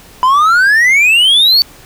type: exponential sweep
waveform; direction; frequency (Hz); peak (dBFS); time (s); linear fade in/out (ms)
triangle; up; 992 to 4574; -4; 0.23-1.62; 0
effects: pink hiss -39 dBFS RMS until 1.85 s